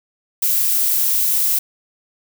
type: noise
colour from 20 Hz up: violet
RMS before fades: -17 dBFS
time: 0.42-1.59 s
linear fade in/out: 5 ms
effects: none